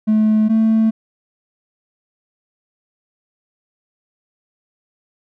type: tone pair in turn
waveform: triangle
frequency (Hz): 216 / 221.6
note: A3 / A3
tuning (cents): -32 / +13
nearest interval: unison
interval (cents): 45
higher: second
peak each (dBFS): -8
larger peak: neither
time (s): 0.07-0.49 / 0.49-0.91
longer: neither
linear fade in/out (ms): 20
effects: tanh soft clip ceiling -6 dBFS